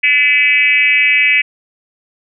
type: tone with frequency modulation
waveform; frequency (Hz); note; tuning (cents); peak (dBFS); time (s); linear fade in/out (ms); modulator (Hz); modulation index
sine; 2300; D7; -37; -8; 0.03-1.42; 10; 275; 1.3
effects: none